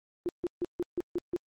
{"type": "tone bursts", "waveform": "sine", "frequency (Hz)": 350, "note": "F4", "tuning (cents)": 4, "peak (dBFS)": -27, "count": 7, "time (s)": [0.26, 1.363], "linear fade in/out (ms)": 0, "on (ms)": 29, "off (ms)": 150, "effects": ["Opus 24 kbps"]}